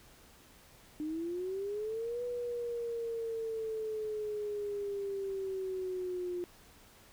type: linear two-way sweep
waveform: sine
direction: up then down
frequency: 300 to 489.1 to 352.4 Hz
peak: -34 dBFS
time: 1-6.44 s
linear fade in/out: 0 ms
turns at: 2.23 s
effects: pink hiss -59 dBFS RMS until 7.12 s